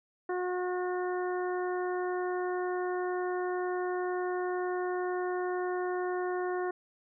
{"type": "harmonic tone", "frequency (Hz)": 362.2, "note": "F#4", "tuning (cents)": -37, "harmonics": [1, 2, 3, 4, 5], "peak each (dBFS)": [-31, -37, -41, -43, -45], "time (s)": [0.29, 6.71], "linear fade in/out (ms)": 5, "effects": []}